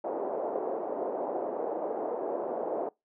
pink band-pass noise, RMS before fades -33 dBFS, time 0.04-2.89 s, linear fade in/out 5 ms, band 380 to 720 Hz, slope 24 dB/octave, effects noise-tail reverb RT60 0.2 s tail -24 dB re dry

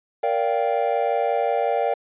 triangle chord, G minor seventh, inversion first, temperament equal with one note detuned, 466.2 / 577.2 / 698.5 / 784 Hz, Bb4 / D5 / F5 / G5, 0 / -30 / 0 / 0 cents, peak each -23 dBFS, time 0.23-1.94 s, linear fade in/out 5 ms, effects resampled to 8000 Hz

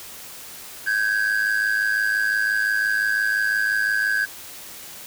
triangle ring-modulated tone, 1600 Hz, G6, 35 cents sharp, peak -14 dBFS, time 0.86-4.26 s, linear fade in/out 20 ms, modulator 52.9 Hz, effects white hiss -39 dBFS RMS until 5.06 s

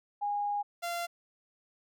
sine / sawtooth tone pair in turn, 820 / 689.5 Hz, G#5 / F5, -22 / -22 cents, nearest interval minor third, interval 300 cents, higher first, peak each -29 / -29 dBFS, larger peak neither, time 0.21-0.63 / 0.82-1.07 s, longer first, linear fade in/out 20 ms, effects none

